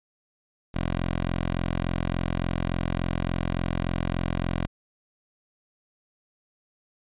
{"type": "tone", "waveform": "10% pulse", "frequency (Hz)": 43.49, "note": "F1", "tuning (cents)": -6, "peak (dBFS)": -17, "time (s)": [0.74, 4.67], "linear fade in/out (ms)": 10, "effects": ["resampled to 8000 Hz"]}